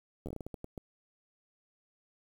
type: slowing click train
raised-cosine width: 2 ms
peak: -27 dBFS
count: 11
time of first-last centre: 0.26-0.778 s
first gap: 11 ms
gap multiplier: 1.32
effects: 9-bit